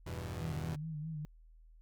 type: chord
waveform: sawtooth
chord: E minor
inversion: none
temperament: equal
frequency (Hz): 82.41 / 98 / 123.47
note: E2 / G2 / B2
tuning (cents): 0 / 0 / 0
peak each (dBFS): -38 / -41 / -40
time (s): 0.06-0.76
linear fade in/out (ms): 10
type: tone with vibrato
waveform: sine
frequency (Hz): 155.56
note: D#3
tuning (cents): 0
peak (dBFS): -38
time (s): 0.4-1.25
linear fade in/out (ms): 0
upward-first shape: sine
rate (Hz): 4.7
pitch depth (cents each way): 69
effects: added 40 Hz sine -56 dBFS peak until 1.81 s